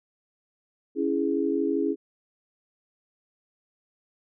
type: chord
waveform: sine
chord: C# minor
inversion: none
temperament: equal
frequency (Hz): 277.2 / 329.6 / 415.3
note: C#4 / E4 / G#4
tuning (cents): 0 / 0 / 0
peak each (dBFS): -27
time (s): 0.95-1.96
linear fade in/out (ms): 50
effects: none